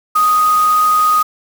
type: tone in noise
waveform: sine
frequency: 1244.5 Hz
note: D#6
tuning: in tune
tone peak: -9 dBFS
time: 0.15-1.23 s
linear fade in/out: 10 ms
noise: white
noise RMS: -27 dBFS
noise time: 0.15-1.23 s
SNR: +15 dB
effects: none